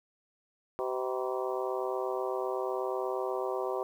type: harmonic tone with a mistuned harmonic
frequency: 128.1 Hz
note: C3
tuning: 36 cents flat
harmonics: 3 / 4 / 5 / 6 / 7 / 8 / 9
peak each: -34 / -36 / -38 / -40 / -41 / -42 / -43 dBFS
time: 0.79-3.83 s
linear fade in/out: 0 ms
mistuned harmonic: 7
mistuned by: +89 cents
effects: 10-bit